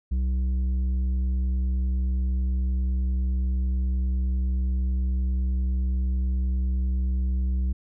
sine tone with tanh clipping, 63.6 Hz, C2, 48 cents flat, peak -23 dBFS, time 0.11-7.73 s, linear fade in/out 10 ms, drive 7 dB, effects none

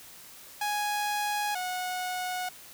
sawtooth tone pair in turn, 830.6 / 731.6 Hz, G#5 / F#5, 0 / -20 cents, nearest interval major second, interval 220 cents, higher first, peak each -24 / -27 dBFS, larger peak first, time 0.61-1.55 / 1.55-2.49 s, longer neither, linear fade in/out 5 ms, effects white hiss -49 dBFS RMS until 2.73 s

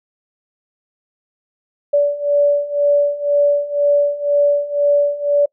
sine beating tone pair, 576 / 578 Hz, D5 / D5, -34 / -28 cents, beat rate 2 Hz, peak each -17 / -14 dBFS, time 1.93-5.46 s, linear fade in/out 10 ms, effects noise-tail reverb RT60 0.1 s tail -25 dB re dry

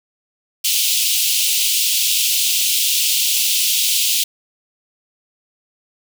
pink high-pass noise, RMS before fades -17 dBFS, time 0.64-4.24 s, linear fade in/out 10 ms, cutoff 2700 Hz, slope 48 dB/octave, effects none

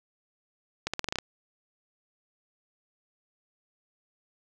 accelerating click train, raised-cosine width 0.2 ms, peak -12 dBFS, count 8, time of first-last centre 0.87-1.186 s, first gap 66 ms, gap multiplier 0.87, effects none

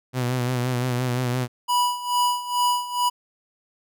sawtooth tone with vibrato, 124.9 Hz, B2, 20 cents sharp, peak -18 dBFS, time 0.13-1.48 s, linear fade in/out 50 ms, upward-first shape sine, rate 5.8 Hz, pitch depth 48 cents each way
square tone with tremolo, 980 Hz, B5, 14 cents flat, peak -18 dBFS, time 1.68-3.1 s, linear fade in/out 20 ms, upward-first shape sine, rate 2.3 Hz, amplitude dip 80%
effects none

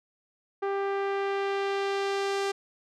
sawtooth tone with low-pass filter sweep, 395.3 Hz, G4, 15 cents sharp, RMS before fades -29 dBFS, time 0.62-2.52 s, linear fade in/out 10 ms, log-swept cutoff 1400 to 7000 Hz, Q 0.85, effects none

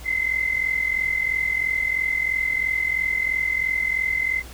sine tone pair together, 2050 / 2093 Hz, C7 / C7, -36 / 0 cents, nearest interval unison, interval 36 cents, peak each -22 / -25 dBFS, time 0.04-4.43 s, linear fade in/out 50 ms, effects added 60 Hz sine -40 dBFS peak until 4.53 s + pink hiss -43 dBFS RMS until 4.53 s

